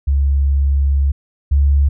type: tone pair in turn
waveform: sine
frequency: 69.5 / 70.51 Hz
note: C#2 / C#2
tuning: +5 / +30 cents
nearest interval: unison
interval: 25 cents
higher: second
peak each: -11 / -9 dBFS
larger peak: second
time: 0.07-1.12 / 1.51-1.89 s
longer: first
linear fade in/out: 10 ms
effects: none